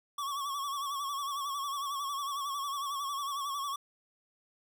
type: tone with vibrato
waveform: square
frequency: 1121 Hz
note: C#6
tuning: 19 cents sharp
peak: -34 dBFS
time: 0.18-3.76 s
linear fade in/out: 5 ms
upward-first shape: sine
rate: 11 Hz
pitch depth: 66 cents each way
effects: none